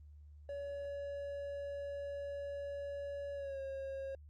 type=tone with pitch glide; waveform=triangle; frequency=566 to 541.7 Hz; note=C#5 to C#5; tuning=+36 to -40 cents; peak=-38 dBFS; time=0.49-4.15 s; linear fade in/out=2 ms; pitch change=-76 cents; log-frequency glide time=3.34-3.6 s; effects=added 74 Hz sine -53 dBFS peak until 4.29 s + Opus 32 kbps